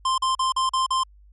square tone bursts, 1046.5 Hz, C6, in tune, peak -20 dBFS, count 6, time 0.05-1.035 s, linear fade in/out 5 ms, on 130 ms, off 41 ms, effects added 50 Hz sine -48 dBFS peak until 1.32 s + MP3 48 kbps

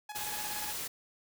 sawtooth tone with tremolo, 842 Hz, G#5, 24 cents sharp, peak -35 dBFS, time 0.09-0.73 s, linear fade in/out 5 ms, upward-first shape square, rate 17 Hz, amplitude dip 60%
white noise, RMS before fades -38 dBFS, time 0.15-0.88 s, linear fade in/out 10 ms
effects none

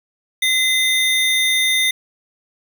square tone pair together, 2049 / 3633 Hz, C7 / A#7, -37 / -45 cents, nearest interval minor seventh, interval 992 cents, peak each -18 dBFS, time 0.42-1.91 s, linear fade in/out 5 ms, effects none

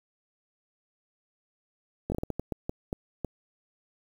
slowing click train, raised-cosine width 2 ms, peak -17 dBFS, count 11, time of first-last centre 2.1-3.247 s, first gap 20 ms, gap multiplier 1.36, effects 8-bit

